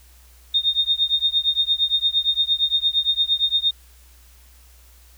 sine tone with tremolo, 3673 Hz, A#7, 26 cents flat, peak -13 dBFS, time 0.54-3.71 s, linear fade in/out 5 ms, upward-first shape triangle, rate 8.7 Hz, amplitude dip 100%, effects added 61 Hz sine -48 dBFS peak until 5.17 s + white hiss -54 dBFS RMS until 5.17 s

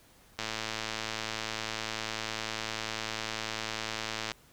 click train, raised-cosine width 0.2 ms, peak -16 dBFS, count 433, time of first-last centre 0.39-4.317 s, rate 110 Hz, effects pink hiss -60 dBFS RMS until 4.52 s

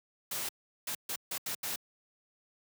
white noise bursts at uneven times, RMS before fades -36 dBFS, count 6, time 0.31-0.49 / 0.87-0.95 / 1.09-1.16 / 1.31-1.38 / 1.46-1.55 / 1.63-1.76 s, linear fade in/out 5 ms, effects high-pass 100 Hz 12 dB/octave

